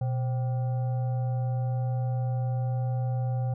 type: tone with frequency modulation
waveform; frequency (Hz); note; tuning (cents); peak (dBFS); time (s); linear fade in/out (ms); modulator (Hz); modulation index
sine; 123.5; B2; 0; -25; 0.01-3.54; 5; 652; 0.35
effects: none